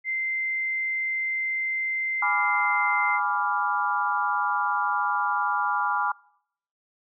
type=tone; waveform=sine; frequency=2081 Hz; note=C7; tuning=10 cents flat; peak=-25 dBFS; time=0.04-3.2 s; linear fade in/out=50 ms
type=chord; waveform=sine; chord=G# diminished seventh; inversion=none; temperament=equal; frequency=830.6 / 987.8 / 1174.7 / 1396.9 Hz; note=G#5 / B5 / D6 / F6; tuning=0 / 0 / 0 / 0 cents; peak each=-28 dBFS; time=2.22-6.12 s; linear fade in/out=5 ms
effects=noise-tail reverb RT60 0.7 s tail -24 dB re dry